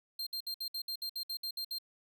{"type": "tone bursts", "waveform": "45% pulse", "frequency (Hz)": 4182, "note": "C8", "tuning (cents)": -2, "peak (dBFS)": -35, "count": 12, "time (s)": [0.19, 1.785], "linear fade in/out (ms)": 5, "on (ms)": 77, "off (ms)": 61, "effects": []}